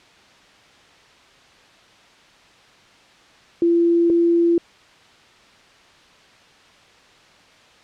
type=tone pair in turn; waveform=sine; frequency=340 / 340 Hz; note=F4 / F4; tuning=-46 / -46 cents; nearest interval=unison; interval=0 cents; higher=neither; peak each=-13 dBFS; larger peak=neither; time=3.62-4.1 / 4.1-4.58 s; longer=neither; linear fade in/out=2 ms; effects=white hiss -50 dBFS RMS until 7.83 s + low-pass 4000 Hz 12 dB/octave